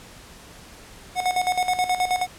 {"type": "tone with tremolo", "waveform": "square", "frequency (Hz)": 731, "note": "F#5", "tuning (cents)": -21, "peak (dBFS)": -19, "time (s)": [1.15, 2.27], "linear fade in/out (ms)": 50, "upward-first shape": "square", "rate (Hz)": 9.4, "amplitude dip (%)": 70, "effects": ["pink hiss -45 dBFS RMS until 2.38 s", "low-pass 11000 Hz 12 dB/octave"]}